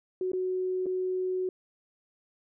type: tone with dropouts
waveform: sine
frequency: 370 Hz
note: F#4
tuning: in tune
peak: -27 dBFS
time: 0.21-1.49 s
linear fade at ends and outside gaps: 2 ms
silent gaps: 0.318-0.333 / 0.859-0.865 s
effects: none